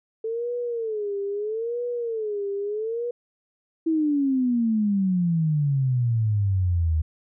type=tone with vibrato; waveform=sine; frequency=440 Hz; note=A4; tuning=in tune; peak=-25 dBFS; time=0.24-3.11 s; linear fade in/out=5 ms; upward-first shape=sine; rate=0.77 Hz; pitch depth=170 cents each way
type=exponential sweep; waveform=sine; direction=down; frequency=329.1 to 76.8 Hz; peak=-19 dBFS; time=3.86-7.02 s; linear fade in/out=10 ms
effects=none